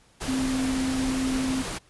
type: tone in noise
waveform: sine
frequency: 261.6 Hz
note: C4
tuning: in tune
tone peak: -24 dBFS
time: 0.27-1.63 s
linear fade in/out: 20 ms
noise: pink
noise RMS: -32 dBFS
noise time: 0.2-1.79 s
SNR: +5 dB
effects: pink hiss -59 dBFS RMS until 1.89 s + resampled to 24000 Hz